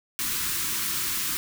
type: band-stop noise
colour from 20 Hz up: white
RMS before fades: -28 dBFS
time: 0.19-1.37 s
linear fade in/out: 0 ms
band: 390 to 1000 Hz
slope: 48 dB/octave
effects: none